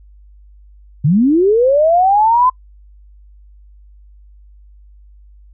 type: linear sweep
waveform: sine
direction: up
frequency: 130.5 to 1032 Hz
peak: -8 dBFS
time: 1.04-2.5 s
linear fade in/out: 10 ms
effects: noise-tail reverb RT60 0.1 s tail -24 dB re dry + added 50 Hz sine -40 dBFS peak until 5.53 s